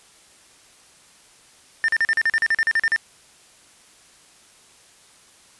triangle tone bursts, 1800 Hz, A6, 39 cents sharp, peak -14 dBFS, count 14, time 1.84-2.962 s, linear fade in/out 0 ms, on 43 ms, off 40 ms, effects white hiss -52 dBFS RMS until 5.59 s + resampled to 24000 Hz

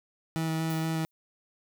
30% pulse tone with vibrato, 161 Hz, E3, 41 cents flat, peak -25 dBFS, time 0.36-1.05 s, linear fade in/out 0 ms, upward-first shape square, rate 4.2 Hz, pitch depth 8 cents each way
violet noise with exponential decay, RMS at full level -42 dBFS, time 0.7-1.11 s, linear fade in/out 0 ms, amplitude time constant 88 ms
effects none

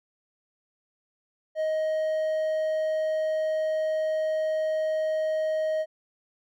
triangle tone, 627 Hz, D#5, 13 cents sharp, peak -22 dBFS, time 1.55-5.86 s, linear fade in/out 50 ms, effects none

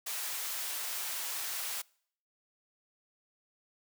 white high-pass noise, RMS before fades -37 dBFS, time 0.06-1.82 s, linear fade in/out 10 ms, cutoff 690 Hz, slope 12 dB/octave, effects noise-tail reverb RT60 0.6 s tail -25 dB re dry

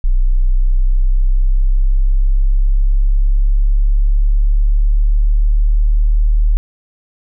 sine linear sweep, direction up, 31 to 38.15 Hz, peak -8 dBFS, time 0.04-6.57 s, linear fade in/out 0 ms, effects none

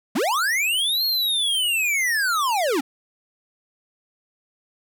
square linear two-way sweep, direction up then down, 175.8 to 4323 to 245.3 Hz, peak -20 dBFS, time 0.15-2.81 s, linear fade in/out 10 ms, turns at 1.05 s, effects none

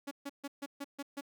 sawtooth tone bursts, 281.5 Hz, C#4, 27 cents sharp, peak -34 dBFS, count 7, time 0.07-1.211 s, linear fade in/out 10 ms, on 43 ms, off 140 ms, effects none

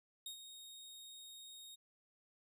sawtooth tone with ADSR envelope, 3729 Hz, A#7, in tune, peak -40 dBFS, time 0.26-1.76 s, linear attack 3 ms, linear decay 97 ms, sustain -9 dB, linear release 17 ms, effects none

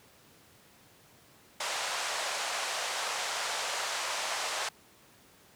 pink band-pass noise, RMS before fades -34 dBFS, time 1.6-4.69 s, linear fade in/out 5 ms, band 610 to 8500 Hz, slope 24 dB/octave, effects pink hiss -59 dBFS RMS until 5.55 s + high-pass 100 Hz 12 dB/octave

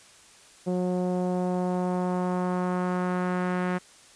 sawtooth tone with low-pass filter sweep, 181 Hz, F#3, 38 cents flat, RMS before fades -27 dBFS, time 0.66-3.79 s, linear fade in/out 20 ms, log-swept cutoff 540 to 1800 Hz, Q 1.6, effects white hiss -53 dBFS RMS until 4.15 s + resampled to 22050 Hz

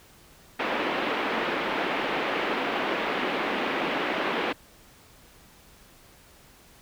pink band-pass noise, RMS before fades -28 dBFS, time 0.59-4.53 s, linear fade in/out 10 ms, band 250 to 3000 Hz, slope 24 dB/octave, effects pink hiss -54 dBFS RMS until 6.81 s

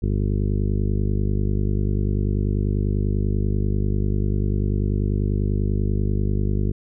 harmonic tone, 50.2 Hz, G1, 42 cents sharp, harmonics 1 / 2 / 3 / 4 / 5 / 6 / 7 / 8 / 9, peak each -22 / -23 / -30 / -28 / -34 / -38 / -33 / -35 / -41 dBFS, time 0.02-6.72 s, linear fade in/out 10 ms, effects none

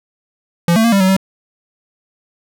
square tone with pitch steps, 171 / 223.3 / 232.4 / 197.2 / 188 / 191.6 Hz, F3 / A3 / A#3 / G3 / F#3 / G3, -36 / +26 / -5 / +11 / +28 / -39 cents, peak -10 dBFS, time 0.68-1.166 s, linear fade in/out 2 ms, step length 81 ms, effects none

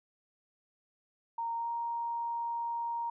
sine tone with pitch glide, 926 to 935.1 Hz, A#5 to A#5, -12 to +5 cents, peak -32 dBFS, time 1.38-3.1 s, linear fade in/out 5 ms, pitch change +17 cents, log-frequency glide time 1.56-1.69 s, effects none

